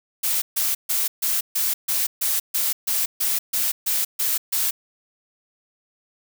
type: noise bursts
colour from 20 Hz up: blue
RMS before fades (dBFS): -22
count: 14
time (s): 0.23-4.71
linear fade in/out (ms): 10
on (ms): 190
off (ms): 140
effects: none